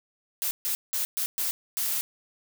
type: noise bursts at uneven times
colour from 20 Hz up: blue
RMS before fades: -28 dBFS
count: 6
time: 0.42-0.51 / 0.65-0.75 / 0.93-1.05 / 1.17-1.26 / 1.38-1.51 / 1.77-2.01 s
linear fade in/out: 0 ms
effects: none